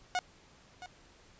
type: tone with echo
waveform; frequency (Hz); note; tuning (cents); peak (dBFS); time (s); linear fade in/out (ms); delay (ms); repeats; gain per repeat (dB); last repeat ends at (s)
sawtooth; 728; F#5; -28; -25; 0.15-0.19; 0; 670; 1; -14; 0.86
effects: pink hiss -60 dBFS RMS until 1.39 s + resampled to 16000 Hz